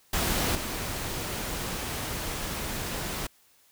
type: noise with level steps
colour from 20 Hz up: pink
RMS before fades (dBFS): -27 / -33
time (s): 0.13-3.27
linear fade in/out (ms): 5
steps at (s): 0.55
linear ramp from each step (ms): 2
effects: white hiss -62 dBFS RMS until 3.71 s